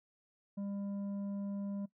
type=tone with tanh clipping; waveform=sine; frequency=200 Hz; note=G3; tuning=35 cents sharp; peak=-38 dBFS; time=0.57-1.86 s; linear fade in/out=10 ms; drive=7 dB; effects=noise-tail reverb RT60 0.1 s tail -18 dB re dry